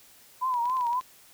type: tone with vibrato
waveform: sine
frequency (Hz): 987.8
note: B5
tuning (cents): 0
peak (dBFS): -24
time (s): 0.41-1.01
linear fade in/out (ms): 20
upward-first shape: triangle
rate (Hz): 3.7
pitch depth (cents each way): 110
type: clicks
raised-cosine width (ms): 0.2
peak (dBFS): -28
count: 8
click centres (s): 0.54 / 0.656 / 0.698 / 0.769 / 0.81 / 0.868 / 0.931 / 1.011
effects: white hiss -55 dBFS RMS until 1.33 s